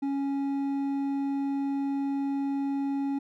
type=tone with hard clipping; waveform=triangle; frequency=277.2 Hz; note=C#4; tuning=in tune; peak=-28 dBFS; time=0.02-3.19 s; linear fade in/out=10 ms; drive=9 dB; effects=none